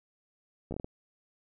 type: slowing click train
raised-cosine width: 2 ms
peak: -24 dBFS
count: 6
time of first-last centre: 0.71-0.844 s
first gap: 13 ms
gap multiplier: 1.37
effects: none